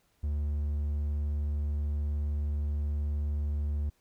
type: tone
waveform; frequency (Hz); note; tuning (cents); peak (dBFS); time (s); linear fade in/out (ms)
triangle; 73.42; D2; 0; -26; 0.23-3.9; 10
effects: pink hiss -71 dBFS RMS until 4 s